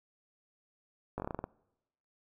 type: slowing click train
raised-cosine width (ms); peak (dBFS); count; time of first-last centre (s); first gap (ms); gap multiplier
1; -22; 9; 1.18-1.441; 19; 1.15
effects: noise-tail reverb RT60 0.9 s tail -24 dB re dry